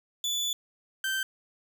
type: tone pair in turn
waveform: 30% pulse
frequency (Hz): 3470 / 1555.6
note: A7 / G6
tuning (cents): -25 / -14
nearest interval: octave + major second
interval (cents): 1389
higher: first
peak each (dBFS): -25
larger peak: neither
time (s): 0.24-0.53 / 1.04-1.23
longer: first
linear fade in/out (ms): 2
effects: none